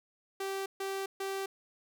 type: tone bursts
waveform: sawtooth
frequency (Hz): 389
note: G4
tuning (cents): -13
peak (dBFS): -30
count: 3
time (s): 0.4-1.46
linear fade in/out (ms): 5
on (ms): 260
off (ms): 140
effects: none